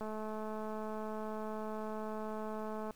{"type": "click train", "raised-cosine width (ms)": 1, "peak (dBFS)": -29, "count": 627, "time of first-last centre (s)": [0.01, 2.908], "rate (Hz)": 216, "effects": ["pink hiss -64 dBFS RMS until 2.95 s"]}